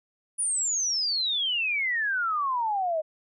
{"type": "exponential sweep", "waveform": "sine", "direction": "down", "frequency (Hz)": [9820, 611], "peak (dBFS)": -24, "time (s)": [0.38, 3.02], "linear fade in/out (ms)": 20, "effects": []}